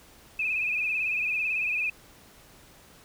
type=tone with vibrato; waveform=sine; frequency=2515 Hz; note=D#7; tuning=18 cents sharp; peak=-25 dBFS; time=0.39-1.9 s; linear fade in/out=5 ms; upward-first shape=sine; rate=18 Hz; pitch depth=75 cents each way; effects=pink hiss -54 dBFS RMS until 3.04 s